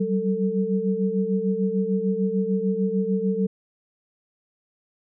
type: tone cluster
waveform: sine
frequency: 188.2 / 194.9 / 446 Hz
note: F#3 / G3 / A4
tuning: +30 / -10 / +23 cents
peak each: -25 dBFS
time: 0-3.47 s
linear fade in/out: 10 ms
effects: none

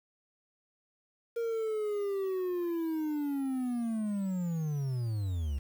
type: linear sweep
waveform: triangle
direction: down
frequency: 469 to 65.41 Hz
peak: -28 dBFS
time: 1.36-5.59 s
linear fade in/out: 10 ms
effects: 9-bit

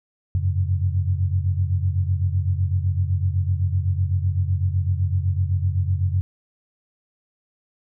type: tone cluster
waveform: sine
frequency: 90.6 / 98.5 / 137 Hz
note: F#2 / G2 / C#3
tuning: -36 / +9 / -20 cents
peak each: -20 / -24 / -29 dBFS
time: 0.35-6.21 s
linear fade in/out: 0 ms
effects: none

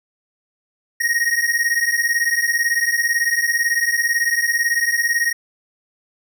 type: beating tone pair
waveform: square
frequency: 1864.7 / 1882.7 Hz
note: A#6 / A#6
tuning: 0 / +17 cents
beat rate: 18 Hz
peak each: -20 dBFS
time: 1-5.33 s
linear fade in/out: 10 ms
effects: none

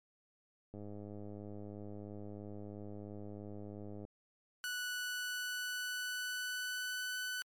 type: click train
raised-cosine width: 2 ms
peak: -35 dBFS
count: 342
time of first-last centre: 0.74-4.051 s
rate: 103 Hz
type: tone with pitch glide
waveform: sawtooth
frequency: 1479 to 1498.8 Hz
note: F#6 to F#6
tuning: -1 to +22 cents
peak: -34 dBFS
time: 4.64-7.42 s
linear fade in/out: 0 ms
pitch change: +23 cents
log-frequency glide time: 4.87-7.2 s
effects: MP3 64 kbps

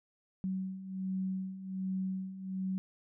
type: beating tone pair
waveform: sine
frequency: 187.9 / 189.2 Hz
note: F#3 / F#3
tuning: +27 / +39 cents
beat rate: 1.3 Hz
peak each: -40 / -35 dBFS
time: 0.44-2.78 s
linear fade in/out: 0 ms
effects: none

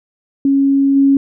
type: tone with level steps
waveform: sine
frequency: 275.5 Hz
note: C#4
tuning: 11 cents flat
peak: -9 / -7 dBFS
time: 0.45-1.17 s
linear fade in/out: 2 ms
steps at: 0.95 s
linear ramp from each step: 20 ms
effects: none

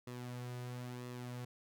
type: tone with flanger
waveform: sawtooth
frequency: 123.47 Hz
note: B2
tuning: in tune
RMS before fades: -45 dBFS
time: 0.07-1.45 s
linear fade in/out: 5 ms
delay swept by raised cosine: 1.3 to 3.7 ms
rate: 1 Hz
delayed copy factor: -0.5
effects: none

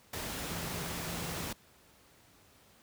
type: tone in noise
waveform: sine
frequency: 168.8 Hz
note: E3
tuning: 41 cents sharp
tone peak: -43 dBFS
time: 0.5-1.43 s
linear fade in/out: 5 ms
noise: pink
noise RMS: -38 dBFS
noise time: 0.13-1.53 s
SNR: -8 dB
effects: pink hiss -62 dBFS RMS until 2.82 s + high-pass 60 Hz 12 dB/octave

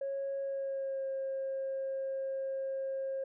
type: tone with pitch glide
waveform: sine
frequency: 549 to 537.1 Hz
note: C#5 to C5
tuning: -17 to +45 cents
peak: -32 dBFS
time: 0.01-3.24 s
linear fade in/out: 5 ms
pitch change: -38 cents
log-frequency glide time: 0.41-1.07 s
effects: tanh soft clip ceiling -30 dBFS

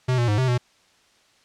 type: tone with pitch steps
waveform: square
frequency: 127.5 / 119.9 / 104.3 / 129.7 / 122.8 Hz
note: C3 / A#2 / G#2 / C3 / B2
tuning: -44 / +49 / +8 / -15 / -9 cents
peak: -19 dBFS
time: 0.08-0.58 s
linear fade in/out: 10 ms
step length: 100 ms
effects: white hiss -59 dBFS RMS until 1.44 s + low-pass 6000 Hz 12 dB/octave

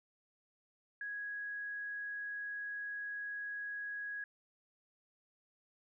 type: tone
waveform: sine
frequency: 1661.2 Hz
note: G#6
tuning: in tune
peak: -39 dBFS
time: 1.01-4.24 s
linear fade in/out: 2 ms
effects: none

